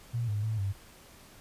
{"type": "tone with pitch steps", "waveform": "sine", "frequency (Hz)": [118.3, 104, 109.8, 98.4], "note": ["A#2", "G#2", "A2", "G2"], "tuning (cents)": [26, 3, -3, 7], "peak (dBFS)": -28, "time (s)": [0.13, 0.73], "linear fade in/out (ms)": 20, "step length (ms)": 150, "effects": ["pink hiss -54 dBFS RMS until 1.4 s", "resampled to 32000 Hz"]}